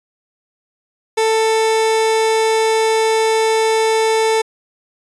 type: tone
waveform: 30% pulse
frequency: 443.3 Hz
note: A4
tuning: 13 cents sharp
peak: -10 dBFS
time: 1.17-4.42 s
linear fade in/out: 10 ms
effects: resampled to 24000 Hz